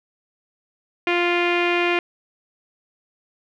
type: tone with low-pass filter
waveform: sawtooth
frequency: 349.2 Hz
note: F4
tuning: in tune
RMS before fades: -20 dBFS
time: 1.07-1.99 s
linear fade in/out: 2 ms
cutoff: 2500 Hz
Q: 4.5
effects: none